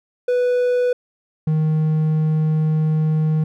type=tone pair in turn; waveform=triangle; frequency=493.9 / 156.01 Hz; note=B4 / D#3; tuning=0 / +5 cents; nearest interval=octave + minor sixth; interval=1995 cents; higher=first; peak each=-13 dBFS; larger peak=neither; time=0.28-0.93 / 1.47-3.44 s; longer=second; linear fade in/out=5 ms; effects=none